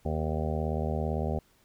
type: harmonic tone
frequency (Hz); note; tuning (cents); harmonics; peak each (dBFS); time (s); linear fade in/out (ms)
77.78; D#2; 0; 1 / 2 / 3 / 5 / 6 / 7 / 8 / 9 / 10; -31 / -34 / -36 / -38 / -39 / -39 / -40 / -41 / -41; 0.05-1.39; 5
effects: pink hiss -65 dBFS RMS until 1.64 s